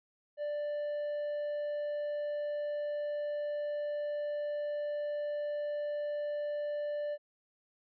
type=tone; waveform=triangle; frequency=589 Hz; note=D5; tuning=5 cents sharp; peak=-31 dBFS; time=0.37-7.18 s; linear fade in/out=50 ms; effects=resampled to 11025 Hz